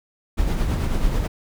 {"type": "noise with tremolo", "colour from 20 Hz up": "brown", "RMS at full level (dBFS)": -19, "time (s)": [0.37, 1.28], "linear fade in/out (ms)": 20, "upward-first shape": "sine", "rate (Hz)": 9.2, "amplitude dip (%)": 40, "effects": []}